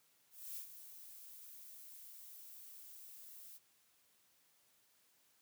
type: noise with ADSR envelope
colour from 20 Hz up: violet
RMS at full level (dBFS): -45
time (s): 0.3-3.59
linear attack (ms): 270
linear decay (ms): 89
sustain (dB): -10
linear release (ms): 26
effects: white hiss -73 dBFS RMS until 5.41 s + high-pass 80 Hz 12 dB/octave